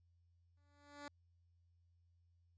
10% pulse tone with exponential growth, 288.9 Hz, D4, 28 cents flat, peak -38 dBFS, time 0.57-1.08 s, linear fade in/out 2 ms, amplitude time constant 110 ms, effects added 86 Hz sine -70 dBFS peak until 2.57 s + resampled to 16000 Hz

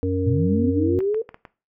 harmonic tone, 93 Hz, F#2, 9 cents sharp, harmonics 1 / 3 / 5, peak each -24 / -24 / -24 dBFS, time 0.03-0.99 s, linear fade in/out 0 ms
sine linear sweep, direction up, 105.4 to 455.8 Hz, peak -19 dBFS, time 0.26-1.22 s, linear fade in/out 5 ms
clicks, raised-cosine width 0.5 ms, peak -24 dBFS, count 5, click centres 1.005 / 1.145 / 1.291 / 1.344 / 1.452 s
effects noise-tail reverb RT60 0.3 s tail -17 dB re dry

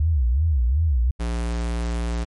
sine tone with vibrato, 69.7 Hz, C#2, 10 cents sharp, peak -16 dBFS, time 0-1.11 s, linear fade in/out 5 ms, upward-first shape sine, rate 2.7 Hz, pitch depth 300 cents each way
square tone, 58.27 Hz, A#1, in tune, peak -23 dBFS, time 1.19-2.25 s, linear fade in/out 20 ms
effects MP3 48 kbps

